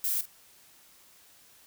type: noise with echo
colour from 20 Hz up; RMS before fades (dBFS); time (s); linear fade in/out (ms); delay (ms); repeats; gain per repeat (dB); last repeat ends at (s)
violet; -29; 0.04-0.21; 2; 46; 1; -14; 0.256
effects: white hiss -58 dBFS RMS until 1.66 s